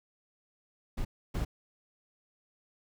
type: noise bursts at uneven times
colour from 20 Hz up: brown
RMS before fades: -32 dBFS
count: 2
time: 0.97-1.05 / 1.34-1.45 s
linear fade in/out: 10 ms
effects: none